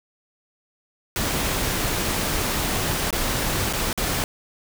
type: noise with dropouts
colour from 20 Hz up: pink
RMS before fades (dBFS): -24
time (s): 1.16-4.24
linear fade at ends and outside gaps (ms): 1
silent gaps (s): 3.107-3.127 / 3.728-3.734 / 3.929-3.976
effects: none